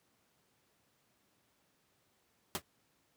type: noise with exponential decay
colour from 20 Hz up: pink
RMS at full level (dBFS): -29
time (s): 2.55-2.62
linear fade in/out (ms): 0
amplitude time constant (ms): 15
effects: pink hiss -74 dBFS RMS until 3.16 s + high-pass 100 Hz 12 dB/octave